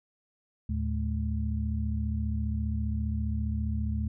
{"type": "tone cluster", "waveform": "sine", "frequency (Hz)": [76.2, 111.1, 213.2], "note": ["D#2", "A2", "G#3"], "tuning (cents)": [-36, 17, 46], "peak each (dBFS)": [-29, -34, -34], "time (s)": [0.69, 4.08], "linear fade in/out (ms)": 5, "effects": []}